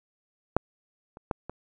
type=clicks; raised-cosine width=1 ms; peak=-6 / -30 / -13 / -22 dBFS; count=4; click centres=0.566 / 1.171 / 1.312 / 1.496 s; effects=none